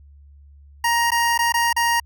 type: tone with dropouts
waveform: 25% pulse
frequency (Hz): 938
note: A#5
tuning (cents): +11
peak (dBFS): -13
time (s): 0.84-2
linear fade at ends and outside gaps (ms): 5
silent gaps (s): 1.106-1.117 / 1.378-1.389 / 1.523-1.54 / 1.729-1.764
effects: added 71 Hz sine -44 dBFS peak until 2.05 s